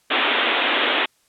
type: band-pass noise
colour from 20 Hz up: white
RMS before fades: -20 dBFS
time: 0.1-1.06 s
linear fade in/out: 10 ms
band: 240 to 3600 Hz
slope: 96 dB/octave
effects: white hiss -62 dBFS RMS until 1.28 s + low-pass 11000 Hz 12 dB/octave